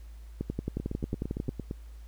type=two click trains; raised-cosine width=3 ms; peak=-18 / -21 dBFS; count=13 / 9; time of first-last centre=0.41-1.491 / 0.8-1.711 s; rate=11.1 / 8.78 Hz; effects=added 55 Hz sine -43 dBFS peak until 2.07 s + pink hiss -63 dBFS RMS until 2.07 s